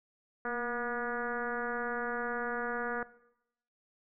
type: tone with frequency modulation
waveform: sine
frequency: 963 Hz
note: B5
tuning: 44 cents flat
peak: -32 dBFS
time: 0.45-3.03 s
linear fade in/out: 2 ms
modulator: 243 Hz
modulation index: 3
effects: noise-tail reverb RT60 0.8 s tail -18 dB re dry